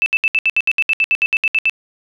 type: tone bursts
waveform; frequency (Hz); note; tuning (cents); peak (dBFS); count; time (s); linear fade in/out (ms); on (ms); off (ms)
sine; 2637; E7; 0; -11; 16; 0.02-1.696; 0; 41; 68
effects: none